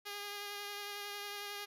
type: tone with vibrato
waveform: 5% pulse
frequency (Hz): 408.2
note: G#4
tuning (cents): -30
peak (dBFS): -30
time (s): 0.05-1.66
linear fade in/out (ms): 20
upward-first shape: triangle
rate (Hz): 11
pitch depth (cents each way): 19
effects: none